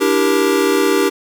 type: chord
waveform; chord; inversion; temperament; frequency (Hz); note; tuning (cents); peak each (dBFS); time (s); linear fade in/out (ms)
square; E half-diminished seventh; third; equal with one note detuned; 293.7 / 329.6 / 392 / 470.8; D4 / E4 / G4 / Bb4; 0 / 0 / 0 / +17; -19 / -22 / -16 / -20; 0-1.1; 20
effects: none